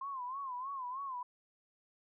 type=tone with vibrato; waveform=sine; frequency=1048 Hz; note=C6; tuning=2 cents sharp; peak=-38 dBFS; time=0.01-1.23 s; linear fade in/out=5 ms; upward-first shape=sine; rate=3.2 Hz; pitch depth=120 cents each way; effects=none